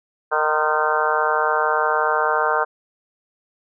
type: harmonic tone with a mistuned harmonic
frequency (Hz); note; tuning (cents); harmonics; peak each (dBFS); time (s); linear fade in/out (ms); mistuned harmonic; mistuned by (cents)
153.9; D#3; -19; 3 / 4 / 5 / 6 / 7 / 8 / 9 / 10; -25 / -25 / -25 / -25 / -25 / -25 / -25 / -25; 0.31-2.65; 20; 7; -47
effects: none